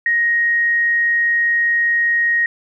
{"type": "tone", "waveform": "sine", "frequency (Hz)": 1875, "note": "A#6", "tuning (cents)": 10, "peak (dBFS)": -13, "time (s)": [0.06, 2.46], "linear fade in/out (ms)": 2, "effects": []}